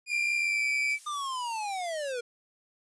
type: tone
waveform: sawtooth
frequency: 2439 Hz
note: D#7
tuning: 35 cents flat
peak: -30 dBFS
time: 0.06-0.97 s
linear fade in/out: 50 ms
type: tone with pitch glide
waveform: sine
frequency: 2374 to 2308 Hz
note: D7 to D7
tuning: +18 to -31 cents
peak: -26 dBFS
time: 0.09-0.99 s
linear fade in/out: 50 ms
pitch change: -49 cents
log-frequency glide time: 0.36-0.67 s
type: noise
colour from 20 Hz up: violet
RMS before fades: -43 dBFS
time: 0.89-2.13 s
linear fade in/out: 10 ms
type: linear sweep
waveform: square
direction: down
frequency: 1216 to 466.2 Hz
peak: -32 dBFS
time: 1.06-2.21 s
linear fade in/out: 10 ms
effects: resampled to 22050 Hz